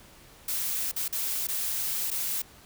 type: noise with dropouts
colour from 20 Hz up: blue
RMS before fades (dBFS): -30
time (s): 0.48-2.42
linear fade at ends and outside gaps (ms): 5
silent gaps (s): 0.915-0.962 / 1.081-1.125 / 1.471-1.485 / 2.105-2.113
effects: pink hiss -53 dBFS RMS until 2.65 s